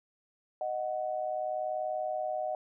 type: tone pair together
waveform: sine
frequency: 620.3 / 741 Hz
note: D#5 / F#5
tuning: -5 / +2 cents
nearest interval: minor third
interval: 307 cents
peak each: -33 / -34 dBFS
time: 0.61-2.55 s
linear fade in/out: 2 ms
effects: none